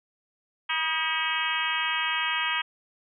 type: harmonic tone with a mistuned harmonic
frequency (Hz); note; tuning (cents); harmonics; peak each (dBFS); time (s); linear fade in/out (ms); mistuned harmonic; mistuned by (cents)
320.7; E4; -48; 3 / 4 / 5 / 6 / 7 / 8 / 9 / 10; -33 / -33 / -33 / -33 / -33 / -33 / -33 / -33; 0.69-2.62; 10; 4; -51
effects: none